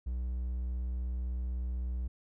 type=tone with vibrato; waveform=triangle; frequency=61.74 Hz; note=B1; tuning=in tune; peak=-30 dBFS; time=0.06-2.08 s; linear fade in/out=10 ms; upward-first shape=triangle; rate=16 Hz; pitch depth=12 cents each way; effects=none